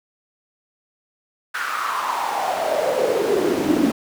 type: noise with high-pass filter sweep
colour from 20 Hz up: brown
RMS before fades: -21 dBFS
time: 1.54-3.92 s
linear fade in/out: 10 ms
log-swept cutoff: 1500 to 260 Hz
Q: 5.7
effects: none